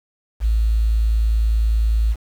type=tone; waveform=sine; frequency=55 Hz; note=A1; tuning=in tune; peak=-14 dBFS; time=0.4-2.16 s; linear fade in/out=50 ms; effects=7-bit